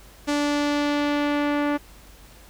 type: tone with low-pass filter sweep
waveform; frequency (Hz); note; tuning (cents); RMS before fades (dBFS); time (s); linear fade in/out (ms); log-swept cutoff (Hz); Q
sawtooth; 291.3; D4; -14; -23; 0.27-1.78; 20; 7500 to 1900; 0.97
effects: added 50 Hz sine -49 dBFS peak until 2.49 s + pink hiss -50 dBFS RMS until 2.49 s